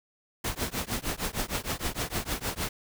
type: noise with tremolo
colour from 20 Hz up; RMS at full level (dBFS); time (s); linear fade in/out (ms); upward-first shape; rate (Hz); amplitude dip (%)
pink; -28; 0.44-2.69; 5; triangle; 6.5; 100
effects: none